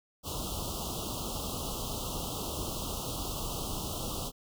pink band-stop noise, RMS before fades -36 dBFS, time 0.23-4.32 s, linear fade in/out 50 ms, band 1300 to 2800 Hz, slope 96 dB/octave, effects none

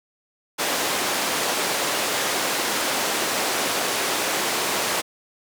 pink band-pass noise, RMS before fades -24 dBFS, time 0.58-5.02 s, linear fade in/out 20 ms, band 370 to 12000 Hz, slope 12 dB/octave, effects none

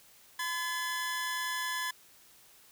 sawtooth tone pair together, 1017 / 1712 Hz, C6 / A6, -50 / -48 cents, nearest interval major sixth, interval 902 cents, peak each -32 / -31 dBFS, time 0.39-1.91 s, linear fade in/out 5 ms, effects white hiss -59 dBFS RMS until 2.71 s

